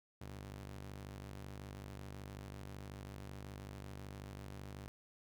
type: ring-modulated tone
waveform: sawtooth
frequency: 98.4 Hz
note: G2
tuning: 7 cents sharp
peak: -40 dBFS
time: 0.21-4.88 s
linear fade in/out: 0 ms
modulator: 26.5 Hz
effects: none